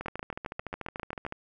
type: two click trains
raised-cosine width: 0.5 ms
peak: -21 / -19 dBFS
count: 19 / 10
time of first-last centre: 0.01-1.324 / 0.06-1.265 s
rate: 13.7 / 7.47 Hz
effects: none